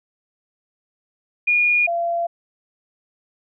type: tone pair in turn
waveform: sine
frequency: 2436 / 683.6 Hz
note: D#7 / F5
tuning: -37 / -37 cents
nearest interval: octave + minor seventh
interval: 2200 cents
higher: first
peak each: -14 / -19 dBFS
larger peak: first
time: 1.47-1.87 / 1.87-2.27 s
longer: neither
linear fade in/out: 10 ms
effects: none